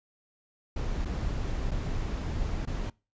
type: noise with dropouts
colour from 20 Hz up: brown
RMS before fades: -31 dBFS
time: 0.76-2.9 s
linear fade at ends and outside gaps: 5 ms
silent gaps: 1.05-1.055 / 1.71-1.714 / 2.654-2.673 s
effects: noise-tail reverb RT60 0.3 s tail -24 dB re dry + resampled to 16000 Hz